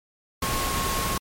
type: tone in noise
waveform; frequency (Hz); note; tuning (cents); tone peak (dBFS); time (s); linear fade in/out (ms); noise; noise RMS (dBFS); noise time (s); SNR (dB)
sine; 1085; C#6; -37; -29; 0.42-1.18; 5; pink; -27; 0.42-1.18; -5
effects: MP3 64 kbps